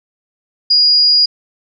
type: tone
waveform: sine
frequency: 4877 Hz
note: D#8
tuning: 35 cents flat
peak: -7 dBFS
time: 0.7-1.26 s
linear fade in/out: 10 ms
effects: none